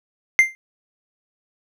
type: tone with exponential decay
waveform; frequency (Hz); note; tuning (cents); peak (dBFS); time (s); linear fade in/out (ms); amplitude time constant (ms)
triangle; 2093; C7; 0; -4; 0.39-0.55; 0; 33
effects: none